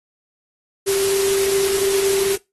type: tone in noise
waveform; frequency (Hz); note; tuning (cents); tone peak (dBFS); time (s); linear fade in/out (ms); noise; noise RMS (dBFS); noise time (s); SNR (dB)
sine; 392; G4; 0; -17; 0.86-2.37; 20; white; -24; 0.86-2.37; +4
effects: noise-tail reverb RT60 0.2 s tail -20 dB re dry + AAC 32 kbps